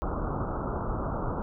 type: low-pass noise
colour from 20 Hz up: pink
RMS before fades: -31 dBFS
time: 0.02-1.42 s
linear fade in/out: 0 ms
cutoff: 1400 Hz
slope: 96 dB/octave
effects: none